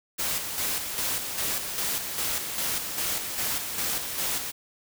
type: noise with tremolo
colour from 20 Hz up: white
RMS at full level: -28 dBFS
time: 0.18-4.52 s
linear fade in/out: 20 ms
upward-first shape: square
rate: 2.5 Hz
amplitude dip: 45%
effects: none